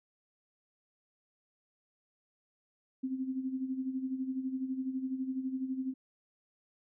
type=tone with tremolo; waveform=sine; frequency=261.6 Hz; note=C4; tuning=in tune; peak=-30 dBFS; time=3.03-5.94 s; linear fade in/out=10 ms; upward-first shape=sine; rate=12 Hz; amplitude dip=65%; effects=none